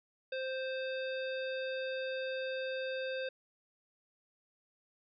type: harmonic tone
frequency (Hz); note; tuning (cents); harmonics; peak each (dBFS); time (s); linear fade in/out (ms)
523.3; C5; 0; 1 / 3 / 5 / 7 / 9; -36 / -43 / -46 / -48 / -54; 0.32-3.29; 5
effects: none